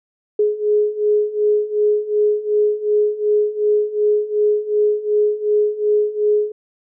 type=beating tone pair; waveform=sine; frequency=418.2 / 420.9 Hz; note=G#4 / G#4; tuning=+12 / +23 cents; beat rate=2.7 Hz; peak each=-19 / -16 dBFS; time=0.39-6.52 s; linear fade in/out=5 ms; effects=none